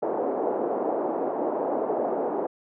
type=band-pass noise; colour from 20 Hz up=pink; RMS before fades=-27 dBFS; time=0.02-2.47 s; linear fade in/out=10 ms; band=320 to 790 Hz; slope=24 dB/octave; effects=none